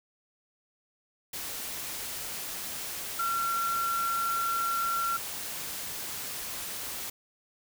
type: tone in noise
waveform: sine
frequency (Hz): 1365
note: F6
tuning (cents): -40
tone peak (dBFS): -27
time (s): 3.19-5.17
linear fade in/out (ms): 5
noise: white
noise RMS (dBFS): -37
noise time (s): 1.33-7.1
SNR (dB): +7
effects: none